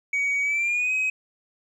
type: tone with pitch glide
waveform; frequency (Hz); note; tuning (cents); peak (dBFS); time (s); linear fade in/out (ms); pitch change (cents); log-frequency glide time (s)
sine; 2256 to 2532; C#7 to D#7; +30 to +30; -19; 0.13-1.1; 5; +200; 0.42-0.93
effects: tanh soft clip ceiling -20 dBFS + 10-bit